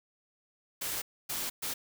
white noise bursts at uneven times, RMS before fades -35 dBFS, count 3, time 0.81-1.02 / 1.29-1.5 / 1.62-1.74 s, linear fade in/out 10 ms, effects none

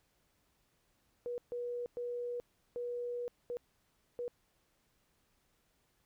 sine tone bursts at uneven times, 483.9 Hz, B4, 35 cents flat, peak -36 dBFS, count 6, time 1.26-1.38 / 1.52-1.86 / 1.97-2.4 / 2.76-3.28 / 3.5-3.57 / 4.19-4.28 s, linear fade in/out 0 ms, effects pink hiss -75 dBFS RMS until 6.05 s

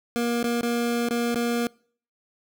25% pulse tone with dropouts, 236.9 Hz, A#3, 28 cents sharp, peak -19 dBFS, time 0.16-1.67 s, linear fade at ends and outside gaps 0 ms, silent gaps 0.429-0.442 / 0.611-0.631 / 1.087-1.108 / 1.346-1.357 s, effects noise-tail reverb RT60 0.5 s tail -25 dB re dry

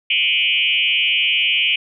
sine tone with frequency modulation, 2703 Hz, E7, 43 cents sharp, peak -14 dBFS, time 0.1-1.76 s, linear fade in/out 5 ms, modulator 153 Hz, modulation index 2.8, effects none

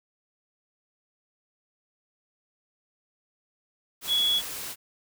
sine tone in noise, 3367 Hz, G#7, 23 cents sharp, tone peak -21 dBFS, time 4.07-4.42 s, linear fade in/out 50 ms, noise white, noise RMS -36 dBFS, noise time 4.01-4.76 s, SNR +12 dB, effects none

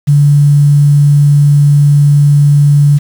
sine tone with quantisation, 144.7 Hz, D3, 25 cents flat, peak -3 dBFS, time 0.07-2.99 s, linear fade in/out 20 ms, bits 5, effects none

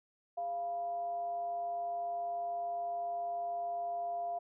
sine tone with frequency modulation, 693 Hz, F5, 14 cents flat, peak -34 dBFS, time 0.37-4.39 s, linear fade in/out 10 ms, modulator 287 Hz, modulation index 0.23, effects none

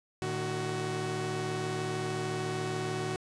sawtooth tone cluster, 113 / 153.1 / 372.8 Hz, A2 / D#3 / F#4, +47 / -28 / +13 cents, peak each -34 / -33 / -30 dBFS, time 0.22-3.16 s, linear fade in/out 0 ms, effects resampled to 22050 Hz + 10-bit

